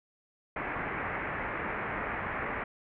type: low-pass noise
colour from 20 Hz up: white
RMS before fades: -35 dBFS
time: 0.56-2.64 s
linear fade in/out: 5 ms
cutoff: 2200 Hz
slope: 48 dB/octave
effects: none